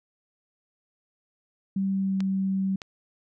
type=tone with pitch glide; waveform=sine; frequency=193.9 to 192.23 Hz; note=G3 to G3; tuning=-19 to -34 cents; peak=-23 dBFS; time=1.76-2.76 s; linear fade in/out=5 ms; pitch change=-15 cents; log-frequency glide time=1.9-2.15 s
type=clicks; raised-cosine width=0.2 ms; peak=-20 dBFS; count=2; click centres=2.205 / 2.818 s
effects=none